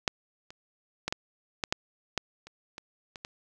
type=clicks; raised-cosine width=0.2 ms; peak=-7 / -28 / -13 / -12 / -11 / -8 / -10 / -29 / -23 / -24 / -21 dBFS; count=11; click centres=0.078 / 0.505 / 1.08 / 1.125 / 1.638 / 1.725 / 2.177 / 2.47 / 2.781 / 3.158 / 3.249 s; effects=none